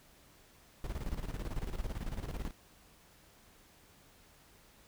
brown noise with tremolo, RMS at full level -36 dBFS, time 0.84-2.51 s, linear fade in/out 2 ms, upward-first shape square, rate 18 Hz, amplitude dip 70%, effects pink hiss -62 dBFS RMS until 4.87 s

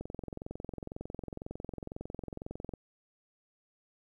click train, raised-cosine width 2 ms, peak -26 dBFS, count 61, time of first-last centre 0.01-2.737 s, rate 22 Hz, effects 11-bit

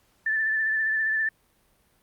sine tone with vibrato, 1760 Hz, A6, in tune, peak -22 dBFS, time 0.26-1.29 s, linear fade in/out 5 ms, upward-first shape sine, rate 15 Hz, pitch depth 26 cents each way, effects pink hiss -65 dBFS RMS until 2.02 s + Opus 48 kbps

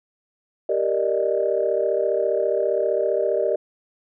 sine chord, Eb major seventh, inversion first, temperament equal, 392 / 466.2 / 587.3 / 622.3 Hz, G4 / Bb4 / D5 / Eb5, 0 / 0 / 0 / 0 cents, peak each -24 dBFS, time 0.69-3.56 s, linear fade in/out 5 ms, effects tanh soft clip ceiling -8 dBFS

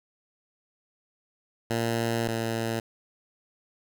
10% pulse tone pair in turn, 115.6 / 114.01 Hz, A#2 / A#2, -14 / -38 cents, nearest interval unison, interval 24 cents, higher first, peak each -17 / -19 dBFS, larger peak first, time 1.7-2.28 / 2.28-2.8 s, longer first, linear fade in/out 5 ms, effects none

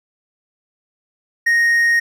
triangle tone, 1864.7 Hz, A#6, in tune, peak -10 dBFS, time 1.46-2 s, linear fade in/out 10 ms, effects none

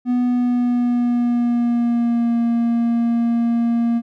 triangle tone with pitch glide, 246.4 to 233.9 Hz, B3 to A#3, -4 to +6 cents, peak -13 dBFS, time 0.05-4.02 s, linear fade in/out 50 ms, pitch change -90 cents, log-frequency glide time 0.24-2.38 s, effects none

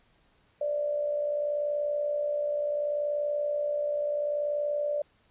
sine tone with amplitude modulation, 587.3 Hz, D5, in tune, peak -24 dBFS, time 0.61-5.02 s, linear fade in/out 5 ms, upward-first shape sine, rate 60.7 Hz, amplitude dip 50%, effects pink hiss -66 dBFS RMS until 5.3 s + resampled to 8000 Hz

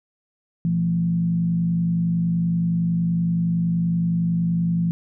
sine tone with frequency modulation, 170.7 Hz, F3, 39 cents flat, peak -18 dBFS, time 0.65-4.91 s, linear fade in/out 0 ms, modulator 50.7 Hz, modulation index 0.47, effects none

